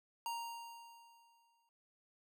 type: tone with exponential decay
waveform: square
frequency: 932.3 Hz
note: A#5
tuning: in tune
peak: -38 dBFS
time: 0.26-1.69 s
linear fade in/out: 1 ms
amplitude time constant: 310 ms
effects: none